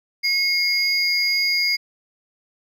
triangle tone pair together, 2167 / 4865 Hz, C#7 / D#8, -40 / -40 cents, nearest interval octave + major second, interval 1400 cents, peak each -19 dBFS, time 0.23-1.77 s, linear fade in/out 20 ms, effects none

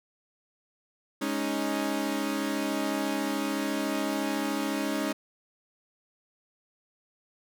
sawtooth chord, Ab suspended fourth, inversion none, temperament equal, 207.7 / 277.2 / 311.1 Hz, Ab3 / Db4 / Eb4, 0 / 0 / 0 cents, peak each -30 / -27 / -28 dBFS, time 1.21-5.13 s, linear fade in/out 10 ms, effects none

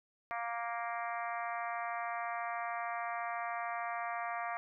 harmonic tone, 233.7 Hz, A#3, 5 cents sharp, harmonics 3 / 4 / 5 / 6 / 7 / 8 / 9 / 10, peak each -39 / -45 / -41 / -48 / -48 / -47 / -48 / -51 dBFS, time 0.31-4.57 s, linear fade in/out 0 ms, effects none

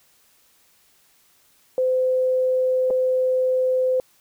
sine tone with dropouts, 513 Hz, C5, 34 cents flat, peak -17 dBFS, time 1.78-4 s, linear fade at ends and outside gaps 1 ms, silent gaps 2.903-2.907 s, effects white hiss -59 dBFS RMS until 4.2 s

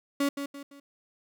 35% pulse tone with echo, 281.3 Hz, C#4, 26 cents sharp, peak -22 dBFS, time 0.2-0.29 s, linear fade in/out 5 ms, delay 170 ms, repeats 3, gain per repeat -8 dB, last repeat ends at 0.8 s, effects none

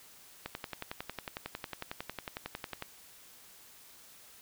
click train, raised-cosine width 0.3 ms, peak -21 dBFS, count 27, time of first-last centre 0.46-2.824 s, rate 11 Hz, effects white hiss -56 dBFS RMS until 4.41 s

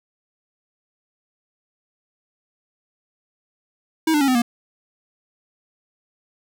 square tone with pitch steps, 320.2 / 297 / 275.5 / 255.6 / 237.1 Hz, D#4 / D4 / C#4 / C4 / A#3, +50 / +20 / -11 / -40 / +30 cents, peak -16 dBFS, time 4.07-4.42 s, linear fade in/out 5 ms, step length 70 ms, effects none

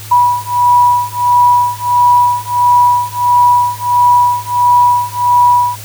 sine beating tone pair, 975 / 976.5 Hz, B5 / B5, -23 / -20 cents, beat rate 1.5 Hz, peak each -10 dBFS, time 0.11-5.76 s, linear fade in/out 10 ms, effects added 105 Hz sine -29 dBFS peak until 5.84 s + white hiss -31 dBFS RMS until 5.84 s

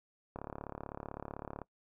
click train, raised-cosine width 1 ms, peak -27 dBFS, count 46, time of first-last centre 0.36-1.617 s, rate 35.8 Hz, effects noise-tail reverb RT60 0.1 s tail -21 dB re dry

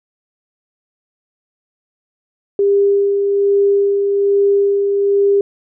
sine tone with tremolo, 400.5 Hz, G4, 37 cents sharp, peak -9 dBFS, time 2.59-5.41 s, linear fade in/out 2 ms, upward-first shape sine, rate 1.2 Hz, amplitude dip 35%, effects none

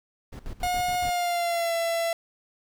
brown noise with tremolo, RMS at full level -36 dBFS, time 0.32-1.11 s, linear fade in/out 10 ms, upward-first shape square, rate 7.1 Hz, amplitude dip 80%
45% pulse tone with pitch glide, 719 to 670.9 Hz, F#5 to E5, -50 to +30 cents, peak -24 dBFS, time 0.63-2.13 s, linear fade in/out 2 ms, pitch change -120 cents, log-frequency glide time 0.99-1.74 s
effects none

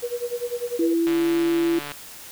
sine tone with tremolo, 482 Hz, B4, 42 cents flat, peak -22 dBFS, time 0.02-0.94 s, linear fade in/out 20 ms, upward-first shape sine, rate 10 Hz, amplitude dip 90%
sine tone with pitch glide, 333.6 to 336.5 Hz, E4 to E4, +21 to +36 cents, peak -18 dBFS, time 0.79-1.79 s, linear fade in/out 5 ms, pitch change +15 cents, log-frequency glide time 0.97-1.31 s
click train, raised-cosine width 0.3 ms, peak -17 dBFS, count 124, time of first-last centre 1.07-1.918 s, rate 145 Hz
effects white hiss -41 dBFS RMS until 2.31 s

